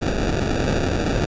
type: noise with sample-and-hold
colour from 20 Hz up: pink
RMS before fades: -21 dBFS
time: 0.01-1.26 s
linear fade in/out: 20 ms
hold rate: 1050 Hz
effects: resampled to 16000 Hz